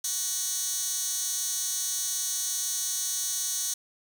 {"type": "tone with high-pass filter", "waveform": "15% pulse", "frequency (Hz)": 374.4, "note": "F#4", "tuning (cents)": 20, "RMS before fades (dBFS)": -30, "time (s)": [0.04, 3.74], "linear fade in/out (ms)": 5, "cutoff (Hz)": 6300, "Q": 1.9, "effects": []}